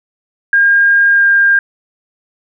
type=tone with pitch glide; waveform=sine; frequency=1614 to 1603.8 Hz; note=G#6 to G6; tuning=-50 to +39 cents; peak=-6 dBFS; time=0.53-1.59 s; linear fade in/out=2 ms; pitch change=-11 cents; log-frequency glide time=1.11-1.26 s; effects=none